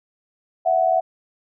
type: tone pair together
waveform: sine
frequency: 660.2 / 741 Hz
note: E5 / F#5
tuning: +2 / +2 cents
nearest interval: major second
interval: 200 cents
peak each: -18 dBFS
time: 0.65-1.01 s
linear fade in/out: 20 ms
effects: none